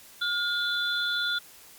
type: tone cluster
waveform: sine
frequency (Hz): 1424 / 3469 / 4049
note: F6 / A7 / B7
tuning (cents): +33 / -25 / +42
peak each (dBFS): -28 / -29 / -36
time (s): 0.21-1.39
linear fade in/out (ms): 10
effects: white hiss -51 dBFS RMS until 1.78 s + Opus 48 kbps